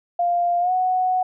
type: tone with pitch glide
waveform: sine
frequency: 698.5 to 739.2 Hz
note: F5 to F#5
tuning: 0 to -2 cents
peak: -17 dBFS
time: 0.19-1.23 s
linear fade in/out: 5 ms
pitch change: +98 cents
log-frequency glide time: 0.6-0.72 s
effects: none